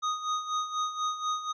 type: tone with tremolo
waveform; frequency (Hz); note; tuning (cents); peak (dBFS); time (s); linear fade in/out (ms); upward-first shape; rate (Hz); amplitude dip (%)
square; 1244.5; D#6; 0; -27; 0.02-1.53; 20; sine; 4.1; 70
effects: resampled to 16000 Hz